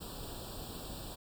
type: noise with comb filter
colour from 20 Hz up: pink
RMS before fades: -44 dBFS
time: 0-1.16 s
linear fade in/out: 20 ms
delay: 0.24 ms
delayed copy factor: +1
effects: none